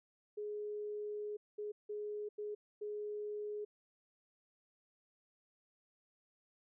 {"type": "tone bursts at uneven times", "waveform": "sine", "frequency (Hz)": 418.3, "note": "G#4", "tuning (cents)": 12, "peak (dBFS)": -39, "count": 5, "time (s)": [[0.37, 1.37], [1.58, 1.72], [1.89, 2.29], [2.38, 2.55], [2.81, 3.65]], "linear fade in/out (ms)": 10, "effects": []}